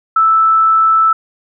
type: tone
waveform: sine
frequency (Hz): 1317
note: E6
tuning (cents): -2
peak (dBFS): -7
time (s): 0.16-1.13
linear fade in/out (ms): 5
effects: none